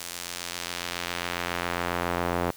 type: tone with band-pass filter sweep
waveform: sawtooth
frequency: 87.31 Hz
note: F2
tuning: in tune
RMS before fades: -31 dBFS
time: 0-2.51 s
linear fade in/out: 5 ms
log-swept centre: 9200 to 740 Hz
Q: 0.7
effects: white hiss -49 dBFS RMS until 2.56 s